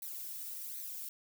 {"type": "noise with flanger", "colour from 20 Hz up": "violet", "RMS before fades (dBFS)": -43, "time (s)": [0.02, 1.09], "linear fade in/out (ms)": 2, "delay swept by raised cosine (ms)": [0.49, 2.39], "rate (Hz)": 1.3, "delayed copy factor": 0.8, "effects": []}